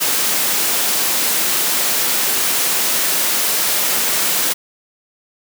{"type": "high-pass noise", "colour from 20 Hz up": "white", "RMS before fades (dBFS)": -17, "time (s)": [0, 4.54], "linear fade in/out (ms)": 20, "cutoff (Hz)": 190, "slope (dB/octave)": 12, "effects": []}